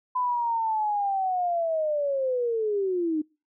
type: linear sweep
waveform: sine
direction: down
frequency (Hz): 1010 to 300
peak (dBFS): -23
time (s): 0.15-3.22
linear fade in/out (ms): 10
effects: noise-tail reverb RT60 0.3 s tail -26 dB re dry